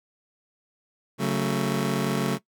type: chord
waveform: 25% pulse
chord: F# minor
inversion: second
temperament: just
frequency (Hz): 138.75 / 185 / 222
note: C#3 / F#3 / A3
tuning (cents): +2 / 0 / +16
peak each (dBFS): -24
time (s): 1.18-2.39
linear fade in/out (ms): 50
effects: noise-tail reverb RT60 0.1 s tail -19 dB re dry